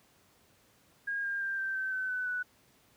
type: tone with pitch steps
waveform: sine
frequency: 1628 / 1606.5 / 1585.3 / 1564.4 / 1543.7 / 1523.4 / 1503.3 / 1483.4 Hz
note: G#6 / G6 / G6 / G6 / G6 / G6 / F#6 / F#6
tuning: -35 / +42 / +19 / -4 / -27 / -50 / +27 / +4 cents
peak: -31 dBFS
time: 1.07-2.43 s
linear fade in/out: 10 ms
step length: 170 ms
effects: pink hiss -65 dBFS RMS until 2.96 s + high-pass 80 Hz 12 dB/octave